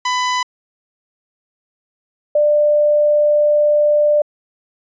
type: tone pair in turn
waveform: sawtooth / sine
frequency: 999 / 594 Hz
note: B5 / D5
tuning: +20 / +20 cents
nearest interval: major sixth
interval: 900 cents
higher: first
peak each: -12 / -10 dBFS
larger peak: second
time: 0.05-0.43 / 2.35-4.22 s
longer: second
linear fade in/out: 5 ms
effects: resampled to 16000 Hz